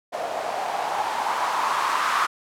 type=noise with low-pass filter sweep; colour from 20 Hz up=violet; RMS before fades=-25 dBFS; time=0.12-2.27 s; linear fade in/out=20 ms; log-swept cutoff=650 to 1200 Hz; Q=4.2; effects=none